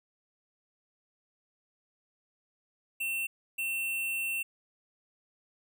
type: tone bursts at uneven times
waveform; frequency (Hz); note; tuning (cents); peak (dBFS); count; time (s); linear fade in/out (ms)
square; 2700; E7; +41; -31; 2; 3-3.27 / 3.58-4.43; 10
effects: none